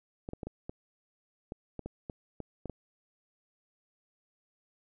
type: clicks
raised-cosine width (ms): 2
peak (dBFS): -25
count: 12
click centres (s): 0.289 / 0.334 / 0.432 / 0.47 / 0.695 / 1.521 / 1.793 / 1.86 / 2.098 / 2.403 / 2.657 / 2.697
effects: none